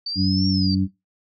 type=exponential two-way sweep; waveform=sine; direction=up then down; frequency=4566 to 5550 to 4566 Hz; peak=-25 dBFS; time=0.06-0.75 s; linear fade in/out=5 ms; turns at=0.48 s
type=harmonic tone; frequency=95 Hz; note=F#2; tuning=46 cents sharp; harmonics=1 / 2 / 3; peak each=-23 / -20 / -23 dBFS; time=0.15-0.88 s; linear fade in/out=50 ms
effects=noise-tail reverb RT60 0.2 s tail -18 dB re dry